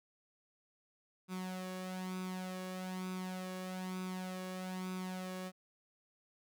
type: tone with flanger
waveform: sawtooth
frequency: 185 Hz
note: F#3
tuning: in tune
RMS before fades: -42 dBFS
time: 1.28-5.52 s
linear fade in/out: 50 ms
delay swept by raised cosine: 0.81 to 1.79 ms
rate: 1.1 Hz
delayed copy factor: +0.6
effects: none